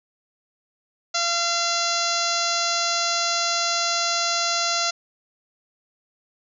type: harmonic tone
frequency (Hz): 685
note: F5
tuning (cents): -34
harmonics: 1 / 2 / 3 / 4 / 5 / 6 / 7 / 8 / 9 / 10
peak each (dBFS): -29 / -27 / -33 / -33 / -33 / -28 / -29 / -32 / -29 / -33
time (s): 1.14-4.91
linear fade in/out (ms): 10
effects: none